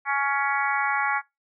harmonic tone, 279.3 Hz, C#4, 13 cents sharp, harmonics 3 / 4 / 5 / 6 / 7 / 8, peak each -27 / -28 / -29 / -30 / -30 / -31 dBFS, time 0.05-1.22 s, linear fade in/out 50 ms, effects noise-tail reverb RT60 0.2 s tail -21 dB re dry

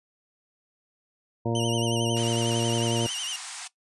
harmonic tone, 116.1 Hz, A#2, 7 cents flat, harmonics 1 / 2 / 3 / 4 / 5 / 6 / 8, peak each -28 / -30 / -30 / -32 / -34 / -37 / -37 dBFS, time 1.45-3.07 s, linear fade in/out 10 ms
sawtooth tone with vibrato, 2949 Hz, F#7, 6 cents flat, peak -27 dBFS, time 1.55-3.36 s, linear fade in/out 2 ms, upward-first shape sine, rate 11 Hz, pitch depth 92 cents each way
white band-pass noise, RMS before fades -39 dBFS, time 2.16-3.68 s, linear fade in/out 10 ms, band 700 to 9800 Hz, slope 96 dB/octave
effects noise-tail reverb RT60 0.1 s tail -17 dB re dry + resampled to 24000 Hz

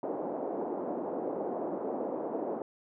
pink band-pass noise, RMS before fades -35 dBFS, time 0.03-2.62 s, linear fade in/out 2 ms, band 280 to 740 Hz, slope 24 dB/octave, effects none

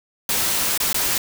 white noise with dropouts, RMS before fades -21 dBFS, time 0.29-1.18 s, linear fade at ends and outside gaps 2 ms, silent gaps 0.777-0.801 / 0.93-0.944 s, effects none

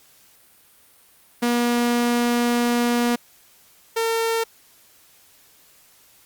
sawtooth tone pair in turn, 239.6 / 454.5 Hz, A#3 / A#4, +48 / -44 cents, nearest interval major seventh, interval 1108 cents, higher second, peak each -14 / -16 dBFS, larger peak first, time 1.42-3.16 / 3.96-4.44 s, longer first, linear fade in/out 10 ms, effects white hiss -54 dBFS RMS until 6.25 s + Opus 48 kbps

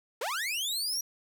sawtooth linear sweep, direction up, 406.2 to 5800 Hz, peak -27 dBFS, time 0.21-1.01 s, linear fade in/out 5 ms, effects none

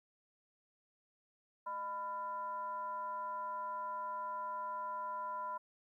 sine tone with frequency modulation, 998 Hz, B5, 18 cents sharp, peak -38 dBFS, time 1.66-5.58 s, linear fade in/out 10 ms, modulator 386 Hz, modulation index 0.55, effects 13-bit

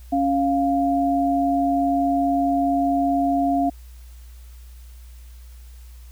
sine tone pair together, 277.1 / 698.2 Hz, C#4 / F5, -1 / -1 cents, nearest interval octave + major third, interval 1600 cents, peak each -20 dBFS, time 0.12-3.7 s, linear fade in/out 10 ms, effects added 60 Hz sine -39 dBFS peak until 6.11 s + white hiss -55 dBFS RMS until 6.11 s

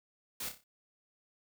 white noise with echo, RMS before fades -39 dBFS, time 0.4-0.49 s, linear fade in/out 5 ms, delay 30 ms, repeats 5, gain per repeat -7 dB, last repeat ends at 0.64 s, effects none

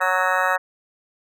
harmonic tone, 185 Hz, F#3, in tune, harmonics 3 / 4 / 5 / 6 / 7 / 8 / 9 / 10, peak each -26 / -26 / -26 / -26 / -26 / -26 / -26 / -26 dBFS, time 0-0.58 s, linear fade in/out 20 ms
25% pulse tone, 1279 Hz, D#6, 47 cents sharp, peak -28 dBFS, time 0.01-0.56 s, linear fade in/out 5 ms
effects none

